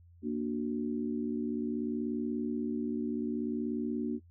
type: chord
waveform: sine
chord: Bb augmented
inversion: none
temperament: equal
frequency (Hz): 233.1 / 293.7 / 370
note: Bb3 / D4 / F#4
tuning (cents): 0 / 0 / 0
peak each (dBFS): -33 / -35 / -38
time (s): 0.22-4.2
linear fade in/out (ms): 50
effects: noise-tail reverb RT60 0.1 s tail -20 dB re dry + added 86 Hz sine -55 dBFS peak until 4.3 s